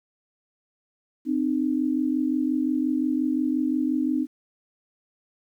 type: tone pair together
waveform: sine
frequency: 259.2 / 304.9 Hz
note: C4 / D#4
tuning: -16 / -35 cents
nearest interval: minor third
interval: 281 cents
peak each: -24 dBFS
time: 1.25-4.27 s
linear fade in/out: 50 ms
effects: 10-bit